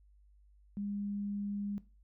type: tone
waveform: sine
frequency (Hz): 202.9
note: G#3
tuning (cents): -40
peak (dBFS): -35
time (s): 0.77-1.78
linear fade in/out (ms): 0
effects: noise-tail reverb RT60 0.3 s tail -17 dB re dry + added 50 Hz sine -60 dBFS peak until 2.03 s